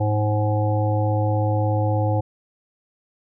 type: harmonic tone with a mistuned harmonic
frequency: 105.6 Hz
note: G#2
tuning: 29 cents sharp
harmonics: 1 / 3 / 5 / 7 / 8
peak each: -19 / -28 / -26 / -29 / -30 dBFS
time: 0-2.21 s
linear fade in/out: 10 ms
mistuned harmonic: 7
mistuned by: +21 cents
effects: none